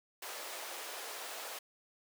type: high-pass noise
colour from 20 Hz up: pink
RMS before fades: -44 dBFS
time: 0.22-1.59 s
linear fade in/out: 5 ms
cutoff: 470 Hz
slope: 24 dB/octave
effects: none